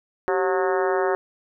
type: harmonic tone with a mistuned harmonic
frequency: 182.3 Hz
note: F#3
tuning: 25 cents flat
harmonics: 2 / 3 / 4 / 5 / 6 / 7 / 8 / 9 / 10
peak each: -22 / -26 / -28 / -30 / -32 / -33 / -34 / -35 / -36 dBFS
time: 0.28-1.15 s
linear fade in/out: 0 ms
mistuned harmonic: 2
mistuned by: +92 cents
effects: none